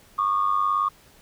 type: tone pair together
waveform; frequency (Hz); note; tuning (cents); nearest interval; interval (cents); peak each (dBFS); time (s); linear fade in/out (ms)
sine; 1108.7 / 1207.3; C#6 / D6; 0 / +47; minor second; 147; -22; 0.18-0.89; 10
effects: tanh soft clip ceiling -12 dBFS + pink hiss -54 dBFS RMS until 1.21 s